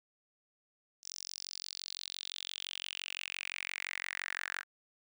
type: tone with high-pass filter sweep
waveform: sawtooth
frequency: 45.83 Hz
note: F#1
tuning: 16 cents flat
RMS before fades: -42 dBFS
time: 1.02-4.64 s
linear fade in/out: 50 ms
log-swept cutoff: 5800 to 1600 Hz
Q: 5
effects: none